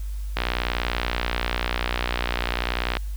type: click train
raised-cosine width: 0.3 ms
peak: -7 dBFS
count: 158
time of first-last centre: 0.37-2.969 s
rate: 60.4 Hz
effects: added 50 Hz sine -27 dBFS peak until 3.16 s + white hiss -51 dBFS RMS until 3.16 s